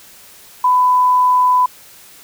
sine tone, 1000 Hz, B5, 21 cents sharp, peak -9 dBFS, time 0.64-1.66 s, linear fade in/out 5 ms, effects white hiss -42 dBFS RMS until 2.23 s

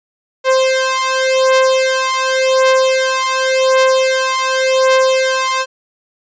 sawtooth beating tone pair, 523.3 / 524.19 Hz, C5 / C5, 0 / +3 cents, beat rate 0.89 Hz, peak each -10 dBFS, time 0.44-5.66 s, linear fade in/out 50 ms, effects resampled to 16000 Hz

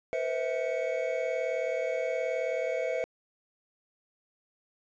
triangle tone cluster, 477.1 / 516 / 651 / 2230 Hz, A#4 / C5 / E5 / C#7, +40 / -24 / -22 / +10 cents, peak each -34 / -30 / -30 / -38 dBFS, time 0.13-3.04 s, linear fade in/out 0 ms, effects resampled to 16000 Hz + 10-bit

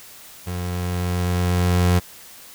30% pulse tone with level ramp, 89.2 Hz, F2, 37 cents sharp, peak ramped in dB -23 to -11 dBFS, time 0.46-2 s, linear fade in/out 20 ms, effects white hiss -43 dBFS RMS until 2.54 s

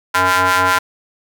sawtooth ring-modulated tone, 185 Hz, F#3, in tune, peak -5 dBFS, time 0.14-0.79 s, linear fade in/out 10 ms, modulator 1200 Hz, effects 7-bit

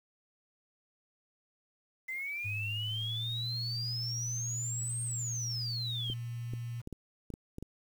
sine exponential two-way sweep, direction up then down, 2038 to 8600 to 3057 Hz, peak -35 dBFS, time 2.08-6.14 s, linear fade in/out 10 ms, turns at 5.02 s
sine tone with pitch glide, 103.83 to 118.58 Hz, G#2 to A#2, 0 to +30 cents, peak -36 dBFS, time 2.44-6.82 s, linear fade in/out 20 ms, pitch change +230 cents, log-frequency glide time 2.55-3.47 s
clicks, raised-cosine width 3 ms, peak -28 dBFS, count 8, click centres 6.1 / 6.536 / 6.874 / 6.927 / 7.303 / 7.339 / 7.584 / 7.626 s
effects 9-bit

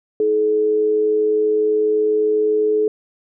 sine tone pair together, 320.4 / 428.2 Hz, E4 / A4, -49 / -47 cents, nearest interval perfect fourth, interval 502 cents, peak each -26 / -14 dBFS, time 0.2-2.88 s, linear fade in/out 2 ms, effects none

